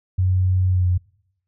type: tone with pitch glide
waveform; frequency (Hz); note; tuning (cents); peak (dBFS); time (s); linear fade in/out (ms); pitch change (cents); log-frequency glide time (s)
sine; 92.5 to 89.97; F#2 to F#2; 0 to -48; -15; 0.18-0.98; 10; -48; 0.69-0.87
effects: noise-tail reverb RT60 0.8 s tail -25 dB re dry